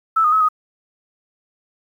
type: tone with pitch steps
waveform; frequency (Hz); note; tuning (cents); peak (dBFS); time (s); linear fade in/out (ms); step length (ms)
sine; 1315 / 1232 / 1287 / 1250; E6 / D#6 / E6 / D#6; -5 / -17 / -42 / +8; -12; 0.16-0.488; 10; 82
effects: 8-bit